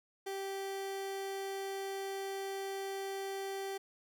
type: tone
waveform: 30% pulse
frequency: 390 Hz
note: G4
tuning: 9 cents flat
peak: -35 dBFS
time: 0.26-3.78 s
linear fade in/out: 10 ms
effects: none